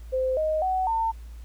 sine tone with pitch steps, 518 / 623.2 / 749.7 / 901.9 Hz, C5 / D#5 / F#5 / A5, -17 / +3 / +23 / +43 cents, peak -22 dBFS, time 0.12-1.12 s, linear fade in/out 20 ms, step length 250 ms, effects added 57 Hz sine -38 dBFS peak until 1.44 s + pink hiss -58 dBFS RMS until 1.44 s

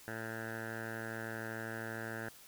10% pulse tone with low-pass filter, 112.6 Hz, A2, 40 cents sharp, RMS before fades -42 dBFS, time 0.08-2.29 s, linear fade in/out 0 ms, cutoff 1600 Hz, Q 4.6, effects white hiss -57 dBFS RMS until 2.47 s

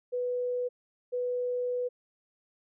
sine tone pair in turn, 493.9 / 493.9 Hz, B4 / B4, 0 / 0 cents, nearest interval unison, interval 0 cents, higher neither, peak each -28 dBFS, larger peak neither, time 0.12-0.69 / 1.12-1.89 s, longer second, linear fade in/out 20 ms, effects none

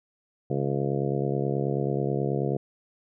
harmonic tone, 69.3 Hz, C#2, in tune, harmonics 2 / 3 / 4 / 5 / 6 / 7 / 8 / 9 / 10, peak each -28 / -33 / -38 / -32 / -31 / -33 / -42 / -39 / -38 dBFS, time 0.5-2.57 s, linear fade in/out 5 ms, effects none

